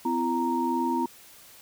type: tone cluster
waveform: sine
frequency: 254.9 / 337.2 / 931 Hz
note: C4 / E4 / A#5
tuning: -45 / +39 / -2 cents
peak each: -28 / -29 / -27 dBFS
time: 0.05-1.06 s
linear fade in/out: 5 ms
effects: white hiss -51 dBFS RMS until 1.61 s